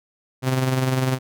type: tone with tremolo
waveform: sawtooth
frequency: 130 Hz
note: C3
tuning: 11 cents flat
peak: -13 dBFS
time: 0.42-1.19 s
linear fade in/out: 50 ms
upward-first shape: sine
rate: 20 Hz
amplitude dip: 45%
effects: none